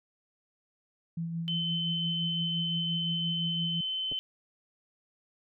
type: tone with tremolo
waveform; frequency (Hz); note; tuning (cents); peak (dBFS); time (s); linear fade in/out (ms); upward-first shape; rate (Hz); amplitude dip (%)
sine; 166.6; E3; +19; -30; 1.17-3.81; 5; sine; 5.8; 35
type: tone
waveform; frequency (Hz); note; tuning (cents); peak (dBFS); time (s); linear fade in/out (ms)
sine; 3061; G7; -42; -30; 1.48-4.19; 0
type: clicks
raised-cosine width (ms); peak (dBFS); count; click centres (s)
2; -31; 2; 4.116 / 4.123
effects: none